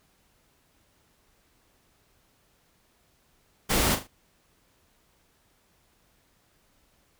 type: noise with echo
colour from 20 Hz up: pink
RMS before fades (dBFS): -24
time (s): 3.69-3.96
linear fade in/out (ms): 20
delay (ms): 39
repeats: 3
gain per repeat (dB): -9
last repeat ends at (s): 4.077
effects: pink hiss -66 dBFS RMS until 7.19 s